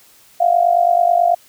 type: tone with amplitude modulation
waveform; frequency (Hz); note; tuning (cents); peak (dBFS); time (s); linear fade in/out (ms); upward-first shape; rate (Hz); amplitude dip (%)
sine; 696; F5; -6; -7; 0.4-1.35; 10; sine; 49.2; 80
effects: white hiss -49 dBFS RMS until 1.48 s